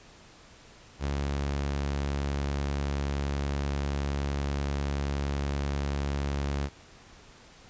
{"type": "tone", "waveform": "sawtooth", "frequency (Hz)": 70.5, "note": "C#2", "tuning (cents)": 30, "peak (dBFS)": -24, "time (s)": [0.99, 6.7], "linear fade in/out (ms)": 50, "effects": ["pink hiss -53 dBFS RMS until 7.69 s", "resampled to 16000 Hz"]}